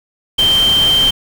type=tone in noise; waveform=sine; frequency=3136 Hz; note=G7; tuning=in tune; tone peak=-9 dBFS; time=0.38-1.11 s; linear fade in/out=10 ms; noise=pink; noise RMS=-22 dBFS; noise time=0.38-1.11 s; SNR=+10 dB; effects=none